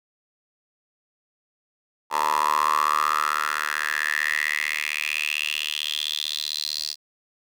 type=tone with high-pass filter sweep; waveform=10% pulse; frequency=75.6 Hz; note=D#2; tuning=49 cents flat; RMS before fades=-25 dBFS; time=2.1-6.96 s; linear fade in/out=50 ms; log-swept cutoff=880 to 4600 Hz; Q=7; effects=none